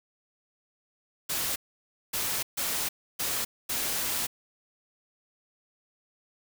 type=noise bursts at uneven times; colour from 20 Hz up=white; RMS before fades=-30 dBFS; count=5; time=1.29-1.56 / 2.13-2.43 / 2.57-2.89 / 3.19-3.45 / 3.69-4.27 s; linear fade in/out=10 ms; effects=none